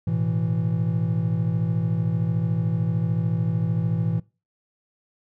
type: chord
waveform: triangle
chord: A suspended second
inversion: none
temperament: equal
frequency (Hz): 110 / 123.47 / 164.81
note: A2 / B2 / E3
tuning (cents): 0 / 0 / 0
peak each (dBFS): -23 / -26 / -22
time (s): 0.07-4.2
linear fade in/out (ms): 5
effects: noise-tail reverb RT60 0.3 s tail -23 dB re dry